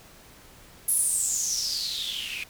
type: noise with band-pass filter sweep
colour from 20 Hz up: blue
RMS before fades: -28 dBFS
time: 0.88-2.44 s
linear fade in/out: 5 ms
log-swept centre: 11000 to 2400 Hz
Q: 9.1
effects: pink hiss -51 dBFS RMS until 2.49 s